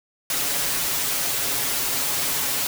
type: noise with comb filter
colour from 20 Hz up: white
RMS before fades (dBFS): -24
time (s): 0.3-2.67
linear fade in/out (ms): 2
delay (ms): 7.2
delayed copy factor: +0.85
effects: none